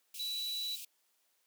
white high-pass noise, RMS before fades -46 dBFS, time 0.14-0.85 s, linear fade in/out 5 ms, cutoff 2400 Hz, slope 96 dB/octave
triangle tone, 3940 Hz, B7, 5 cents flat, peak -34 dBFS, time 0.19-0.76 s, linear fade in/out 10 ms
effects white hiss -75 dBFS RMS until 1.46 s + high-pass 300 Hz 12 dB/octave

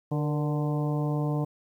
harmonic tone with a mistuned harmonic, 148.2 Hz, D3, 16 cents sharp, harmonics 1 / 2 / 3 / 4 / 5 / 6 / 7, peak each -26 / -32 / -36 / -38 / -40 / -42 / -43 dBFS, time 0.11-1.45 s, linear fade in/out 10 ms, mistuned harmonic 3, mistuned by +62 cents, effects 10-bit

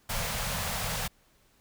pink band-stop noise, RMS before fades -32 dBFS, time 0.09-1.08 s, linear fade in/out 10 ms, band 210 to 480 Hz, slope 48 dB/octave, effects pink hiss -65 dBFS RMS until 1.6 s

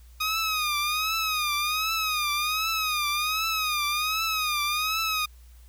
15% pulse tone with vibrato, 1245 Hz, D#6, 1 cent sharp, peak -18 dBFS, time 0.2-5.26 s, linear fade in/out 10 ms, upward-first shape triangle, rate 1.3 Hz, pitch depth 110 cents each way, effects added 60 Hz sine -47 dBFS peak until 5.68 s + white hiss -61 dBFS RMS until 5.68 s

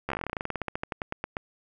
slowing click train, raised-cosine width 0.5 ms, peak -15 dBFS, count 26, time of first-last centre 0.09-1.369 s, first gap 13 ms, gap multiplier 1.1, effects none

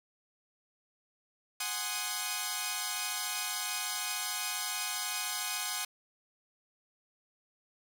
5% pulse chord, Ab dominant seventh, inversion third, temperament equal, 740 / 830.6 / 1046.5 / 1244.5 Hz, Gb5 / Ab5 / C6 / Eb6, 0 / 0 / 0 / 0 cents, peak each -27 dBFS, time 1.6-5.85 s, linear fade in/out 5 ms, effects none

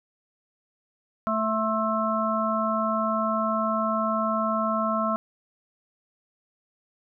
harmonic tone with a mistuned harmonic, 220 Hz, A3, in tune, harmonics 1 / 3 / 5 / 6, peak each -28 / -28 / -28 / -28 dBFS, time 1.27-5.16 s, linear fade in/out 0 ms, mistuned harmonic 5, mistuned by -43 cents, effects none

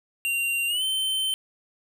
square tone with pitch glide, 2768 to 3089 Hz, F7 to G7, -16 to -26 cents, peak -24 dBFS, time 0.25-1.34 s, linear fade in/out 0 ms, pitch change +190 cents, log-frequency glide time 0.67-0.83 s, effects none

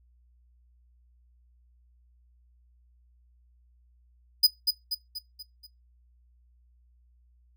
45% pulse tone with echo, 4978 Hz, D#8, in tune, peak -14 dBFS, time 4.43-4.47 s, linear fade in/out 10 ms, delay 240 ms, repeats 5, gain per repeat -6 dB, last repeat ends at 5.67 s, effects noise-tail reverb RT60 0.2 s tail -21 dB re dry + added 60 Hz sine -59 dBFS peak until 7.56 s

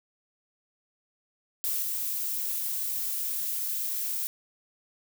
violet noise with level steps, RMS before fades -29 / -31 dBFS, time 1.64-4.27 s, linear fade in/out 0 ms, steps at 1.82 s, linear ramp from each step 5 ms, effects none

